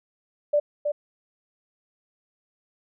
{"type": "tone with echo", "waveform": "sine", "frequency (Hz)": 588, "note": "D5", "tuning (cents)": 2, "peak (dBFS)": -17, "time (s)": [0.53, 0.6], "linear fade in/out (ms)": 10, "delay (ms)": 320, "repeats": 1, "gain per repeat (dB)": -5, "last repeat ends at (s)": 0.92, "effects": []}